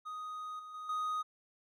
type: tone with level steps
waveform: triangle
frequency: 1247 Hz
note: D#6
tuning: 3 cents sharp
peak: -38 / -44 / -40 / -31 dBFS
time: 0.05-1.23 s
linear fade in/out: 20 ms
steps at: 0.59 / 0.74 / 0.89 s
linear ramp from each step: 5 ms
effects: none

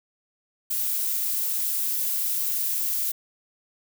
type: noise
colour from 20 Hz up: violet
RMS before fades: -26 dBFS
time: 0.7-3.12 s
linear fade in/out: 10 ms
effects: none

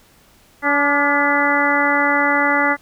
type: harmonic tone with a mistuned harmonic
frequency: 286 Hz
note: D4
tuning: 46 cents flat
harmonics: 1 / 2 / 3 / 4 / 5 / 6 / 7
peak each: -22 / -23 / -21 / -22 / -21 / -23 / -19 dBFS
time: 0.62-2.77 s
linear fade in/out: 50 ms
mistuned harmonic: 4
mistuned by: +46 cents
effects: pink hiss -52 dBFS RMS until 2.81 s

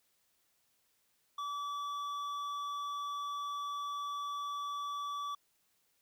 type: tone with hard clipping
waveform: sine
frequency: 1151 Hz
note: D6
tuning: 35 cents flat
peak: -38 dBFS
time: 1.38-5.35 s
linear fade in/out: 5 ms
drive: 8 dB
effects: white hiss -75 dBFS RMS until 6.01 s

